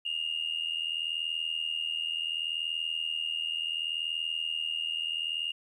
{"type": "tone with amplitude modulation", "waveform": "sine", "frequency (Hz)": 2831, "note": "F7", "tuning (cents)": 23, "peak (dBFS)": -25, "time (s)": [0.05, 5.52], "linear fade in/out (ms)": 10, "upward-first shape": "sine", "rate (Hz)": 80.7, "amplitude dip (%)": 85, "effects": ["tanh soft clip ceiling -24 dBFS", "11-bit"]}